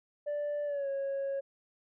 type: tone with pitch glide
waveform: sine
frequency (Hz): 586 to 549.9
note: D5 to C#5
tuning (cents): -4 to -14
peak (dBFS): -29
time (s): 0.26-1.41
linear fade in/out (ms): 20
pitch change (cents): -110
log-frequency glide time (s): 0.65-0.88
effects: tanh soft clip ceiling -30 dBFS